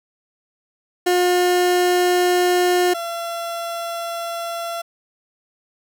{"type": "tone pair in turn", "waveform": "30% pulse", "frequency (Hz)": [358, 678.9], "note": ["F4", "F5"], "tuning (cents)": [43, -49], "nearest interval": "major seventh", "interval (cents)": 1108, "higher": "second", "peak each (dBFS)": [-12, -22], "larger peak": "first", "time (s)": [[1.06, 2.94], [2.94, 4.82]], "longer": "neither", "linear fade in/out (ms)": 10, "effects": []}